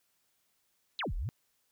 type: exponential two-way sweep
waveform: sine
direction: down then up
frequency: 4265 to 30.35 to 140.2 Hz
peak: -32 dBFS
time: 0.99-1.29 s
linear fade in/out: 0 ms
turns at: 1.14 s
effects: white hiss -75 dBFS RMS until 1.71 s